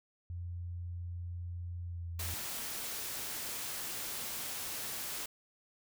sine tone with pitch glide, 87.31 to 84.97 Hz, F2 to F2, 0 to -47 cents, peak -38 dBFS, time 0.3-2.34 s, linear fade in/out 0 ms, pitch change -47 cents, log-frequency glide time 1.84-2.12 s
white noise, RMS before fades -40 dBFS, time 2.19-5.26 s, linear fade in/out 5 ms
effects none

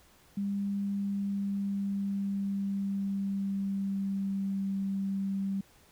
sine tone with pitch glide, 199.9 to 195.33 Hz, G3 to G3, +34 to -6 cents, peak -29 dBFS, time 0.37-5.61 s, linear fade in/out 5 ms, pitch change -40 cents, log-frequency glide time 0.78-4.66 s, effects pink hiss -61 dBFS RMS until 5.91 s

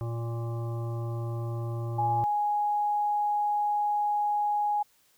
harmonic tone, 116.54 Hz, A#2, in tune, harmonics 1 / 3 / 5 / 7 / 9 / 10, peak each -30 / -40 / -44 / -47 / -49 / -50 dBFS, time 0.01-2.24 s, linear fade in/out 0 ms
sine tone, 830.6 Hz, G#5, in tune, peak -24 dBFS, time 1.98-4.83 s, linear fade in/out 10 ms
effects white hiss -65 dBFS RMS until 5.17 s

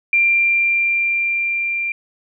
sine tone with level ramp, 2376 Hz, D7, 20 cents sharp, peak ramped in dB -11 to -19 dBFS, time 0.13-1.92 s, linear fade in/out 2 ms, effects none

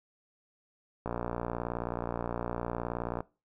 click train, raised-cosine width 1 ms, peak -19 dBFS, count 128, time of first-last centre 1.06-3.205 s, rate 59.2 Hz, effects noise-tail reverb RT60 0.3 s tail -21 dB re dry

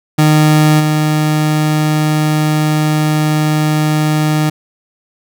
30% pulse tone with level steps, 153.2 Hz, D#3, 27 cents flat, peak -4 / -8 dBFS, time 0.18-4.5 s, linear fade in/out 10 ms, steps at 0.79 s, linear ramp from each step 20 ms, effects none

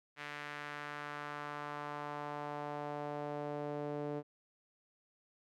sawtooth tone with band-pass filter sweep, 146.9 Hz, D3, 1 cent sharp, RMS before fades -42 dBFS, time 0.16-4.23 s, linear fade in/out 50 ms, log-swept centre 2000 to 450 Hz, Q 1.6, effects none

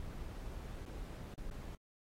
brown noise with dropouts, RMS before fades -45 dBFS, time 0-1.75 s, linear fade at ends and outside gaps 1 ms, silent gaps 0.854-0.861 / 1.34-1.378 / 1.501-1.511 s, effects AAC 48 kbps

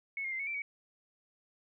sine tone with pitch steps, 2201 / 2128 / 2080 / 2212 / 2342 / 2255 Hz, C#7 / C7 / C7 / C#7 / D7 / C#7, -13 / +29 / -11 / -4 / -5 / +29 cents, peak -34 dBFS, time 0.17-0.62 s, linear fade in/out 2 ms, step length 75 ms, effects none

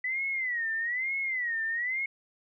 sine tone with vibrato, 1975.5 Hz, B6, in tune, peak -28 dBFS, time 0.04-2.06 s, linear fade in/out 5 ms, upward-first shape sine, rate 1.1 Hz, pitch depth 170 cents each way, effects none

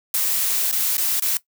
blue noise with dropouts, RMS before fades -21 dBFS, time 0.14-1.37 s, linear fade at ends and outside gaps 1 ms, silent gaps 0.714-0.726 / 0.969-0.98 / 1.198-1.222 s, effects noise-tail reverb RT60 0.1 s tail -17 dB re dry

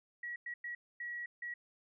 sine tone bursts at uneven times, 1919 Hz, A#6, 50 cents sharp, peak -39 dBFS, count 5, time 0.23-0.36 / 0.46-0.54 / 0.64-0.75 / 1-1.26 / 1.42-1.54 s, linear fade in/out 5 ms, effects none

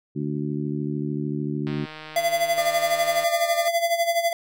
harmonic tone, 73.42 Hz, D2, in tune, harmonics 2 / 3 / 4 / 5, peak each -28 / -30 / -30 / -33 dBFS, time 0.15-1.86 s, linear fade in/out 20 ms
click train, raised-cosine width 0.3 ms, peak -22 dBFS, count 244, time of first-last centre 1.67-3.238 s, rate 155 Hz
square tone with tremolo, 679 Hz, F5, 49 cents flat, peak -18 dBFS, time 2.16-4.33 s, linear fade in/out 2 ms, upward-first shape sine, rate 12 Hz, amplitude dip 70%
20% pulse tone with vibrato, 601 Hz, D5, 40 cents sharp, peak -25 dBFS, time 2.58-3.68 s, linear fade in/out 0 ms, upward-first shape sine, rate 13 Hz, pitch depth 11 cents each way
effects none

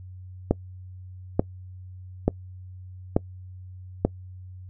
click train, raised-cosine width 2 ms, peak -5 dBFS, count 5, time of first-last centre 0.51-4.05 s, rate 1.13 Hz, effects noise-tail reverb RT60 0.1 s tail -23 dB re dry + added 92 Hz sine -39 dBFS peak until 4.69 s

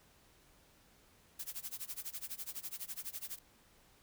blue noise with tremolo, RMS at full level -41 dBFS, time 1.39-3.39 s, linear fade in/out 5 ms, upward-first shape sine, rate 12 Hz, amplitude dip 95%, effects pink hiss -66 dBFS RMS until 4.02 s

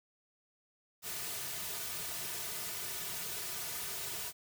white noise with comb filter, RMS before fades -40 dBFS, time 1.02-4.33 s, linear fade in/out 50 ms, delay 3.7 ms, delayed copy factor -0.9, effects none

